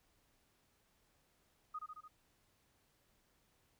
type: tone with echo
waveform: sine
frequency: 1244.5 Hz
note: D#6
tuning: in tune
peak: -40 dBFS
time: 1.74-1.79 s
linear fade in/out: 10 ms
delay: 73 ms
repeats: 4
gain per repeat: -3 dB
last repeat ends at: 2.082 s
effects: pink hiss -75 dBFS RMS until 3.79 s